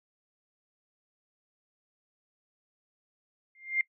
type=tone with exponential growth; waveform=sine; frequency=2107 Hz; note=C7; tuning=12 cents sharp; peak=-21 dBFS; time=3.55-3.81 s; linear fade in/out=2 ms; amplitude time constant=56 ms; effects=noise-tail reverb RT60 0.1 s tail -22 dB re dry